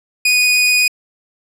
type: tone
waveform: sawtooth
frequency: 2477 Hz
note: D#7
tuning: 8 cents flat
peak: -7 dBFS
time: 0.25-0.88 s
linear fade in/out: 5 ms
effects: low-pass 12000 Hz 12 dB/octave